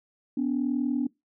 sine tone pair together, 247.6 / 288.1 Hz, B3 / D4, +5 / -33 cents, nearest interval minor third, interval 262 cents, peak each -26 dBFS, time 0.37-1.07 s, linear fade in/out 5 ms, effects noise-tail reverb RT60 0.2 s tail -23 dB re dry + tanh soft clip ceiling -17 dBFS

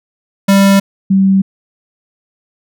square / sine tone pair in turn, 196.8 / 192.86 Hz, G3 / G3, +7 / -28 cents, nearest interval unison, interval 35 cents, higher first, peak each -6 dBFS, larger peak neither, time 0.48-0.8 / 1.1-1.42 s, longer neither, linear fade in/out 10 ms, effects none

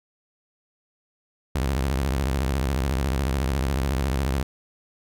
sawtooth tone with vibrato, 67 Hz, C2, 42 cents sharp, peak -18 dBFS, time 1.55-4.43 s, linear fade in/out 5 ms, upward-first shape sine, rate 14 Hz, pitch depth 200 cents each way, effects none

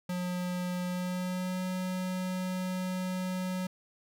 square tone with pitch glide, 179.7 to 184.33 Hz, F3 to F#3, +50 to -6 cents, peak -32 dBFS, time 0.09-3.67 s, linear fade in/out 5 ms, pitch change +44 cents, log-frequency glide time 0.84-1.62 s, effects none

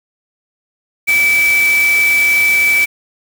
sine tone in noise, 2308 Hz, D7, 31 cents flat, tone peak -9 dBFS, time 1.07-2.86 s, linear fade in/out 20 ms, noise white, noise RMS -23 dBFS, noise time 1.07-2.86 s, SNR +11 dB, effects none

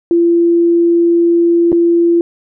sine tone with dropouts, 340.7 Hz, F4, 43 cents flat, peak -7 dBFS, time 0.11-2.21 s, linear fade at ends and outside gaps 1 ms, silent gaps 1.719-1.727 s, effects none

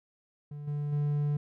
triangle tone with level steps, 146.4 Hz, D3, 5 cents flat, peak -36 / -28 / -24 dBFS, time 0.51-1.37 s, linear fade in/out 5 ms, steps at 0.67 / 0.92 s, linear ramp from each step 10 ms, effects none

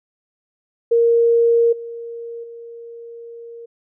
sine tone with level steps, 466.2 Hz, A#4, in tune, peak -11 / -28 / -33 dBFS, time 0.91-3.66 s, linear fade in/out 10 ms, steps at 1.72 / 2.43 s, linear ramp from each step 10 ms, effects none

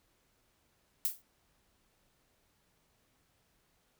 violet noise with exponential decay, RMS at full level -28 dBFS, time 1.05-1.22 s, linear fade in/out 0 ms, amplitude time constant 35 ms, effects pink hiss -73 dBFS RMS until 3.99 s

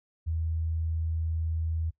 sine tone, 81 Hz, E2, 30 cents flat, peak -27 dBFS, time 0.26-1.91 s, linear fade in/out 20 ms, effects noise-tail reverb RT60 0.1 s tail -20 dB re dry

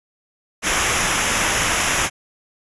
pink noise with comb filter, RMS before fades -19 dBFS, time 0.62-2.1 s, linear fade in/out 50 ms, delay 0.23 ms, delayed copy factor -0.65, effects resampled to 24000 Hz

